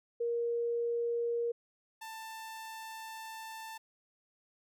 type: tone pair in turn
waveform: sine / sawtooth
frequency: 470.6 / 888.4 Hz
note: A#4 / A5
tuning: +16 / +16 cents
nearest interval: major seventh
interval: 1100 cents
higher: second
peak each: -30 / -39 dBFS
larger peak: first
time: 0.2-1.52 / 2.01-3.78 s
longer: second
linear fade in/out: 10 ms
effects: none